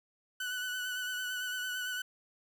30% pulse tone with vibrato, 1492 Hz, F#6, 14 cents sharp, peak -32 dBFS, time 0.4-2.02 s, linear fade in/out 5 ms, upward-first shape sine, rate 8.9 Hz, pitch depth 28 cents each way, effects none

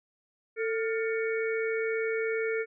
harmonic tone with a mistuned harmonic, 446.3 Hz, A4, 25 cents sharp, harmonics 1 / 3 / 4 / 5, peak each -28 / -38 / -39 / -36 dBFS, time 0.56-2.66 s, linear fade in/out 50 ms, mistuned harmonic 3, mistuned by +90 cents, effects none

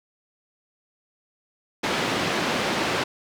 pink band-pass noise, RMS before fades -25 dBFS, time 1.83-3.04 s, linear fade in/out 10 ms, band 210 to 4100 Hz, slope 12 dB/octave, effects none

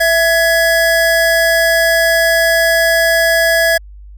square tone pair together, 661.9 / 1680 Hz, E5 / G#6, +7 / +19 cents, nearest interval octave + major third, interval 1612 cents, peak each -13 dBFS, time 0-3.78 s, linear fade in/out 10 ms, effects added 50 Hz sine -32 dBFS peak until 4.17 s

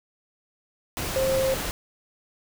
sine tone in noise, 530 Hz, C5, 22 cents sharp, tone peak -21 dBFS, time 1.16-1.54 s, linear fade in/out 0 ms, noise pink, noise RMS -30 dBFS, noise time 0.97-1.71 s, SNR +6 dB, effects none

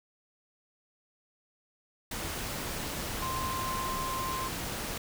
sine tone in noise, 1046.5 Hz, C6, in tune, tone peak -33 dBFS, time 3.22-4.48 s, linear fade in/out 5 ms, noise pink, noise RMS -36 dBFS, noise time 2.11-4.98 s, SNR 0 dB, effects none

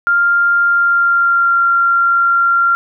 sine tone with pitch glide, 1396.9 to 1380.9 Hz, F6 to F6, 0 to -20 cents, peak -9 dBFS, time 0.07-2.75 s, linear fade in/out 0 ms, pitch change -20 cents, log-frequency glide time 0.64-1.61 s, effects none

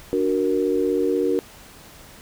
sine chord, D augmented, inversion none, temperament equal, 293.7 / 370 / 466.2 Hz, D4 / F#4 / A#4, 0 / 0 / 0 cents, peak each -24 / -22 / -22 dBFS, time 0.13-1.39 s, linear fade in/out 0 ms, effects pink hiss -45 dBFS RMS until 2.21 s

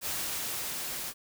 white noise with level ramp, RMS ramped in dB -33 to -37 dBFS, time 0.01-1.14 s, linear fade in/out 50 ms, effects none

